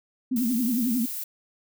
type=tone with vibrato; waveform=sine; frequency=240 Hz; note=B3; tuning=49 cents flat; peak=-22 dBFS; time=0.31-1.06 s; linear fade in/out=10 ms; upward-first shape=triangle; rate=11 Hz; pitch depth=180 cents each way
type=noise; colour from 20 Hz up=violet; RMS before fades=-33 dBFS; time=0.36-1.24 s; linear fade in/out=5 ms
effects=none